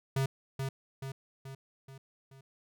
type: tone with echo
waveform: square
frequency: 134.8 Hz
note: C#3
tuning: 48 cents flat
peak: -28 dBFS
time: 0.16-0.26 s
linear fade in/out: 5 ms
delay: 430 ms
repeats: 5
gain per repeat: -5 dB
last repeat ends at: 2.41 s
effects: none